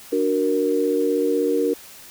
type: chord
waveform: sine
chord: D augmented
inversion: none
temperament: equal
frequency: 293.7 / 370 / 466.2 Hz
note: D4 / F#4 / A#4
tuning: 0 / 0 / 0 cents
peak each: -23 / -24 / -20 dBFS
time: 0.12-1.74 s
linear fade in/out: 10 ms
effects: white hiss -43 dBFS RMS until 2.1 s